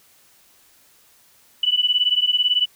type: beating tone pair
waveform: sine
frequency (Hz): 2960 / 2978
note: F#7 / F#7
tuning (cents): 0 / +11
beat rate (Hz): 18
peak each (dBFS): -19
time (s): 1.63-2.66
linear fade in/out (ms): 5
effects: white hiss -55 dBFS RMS until 2.75 s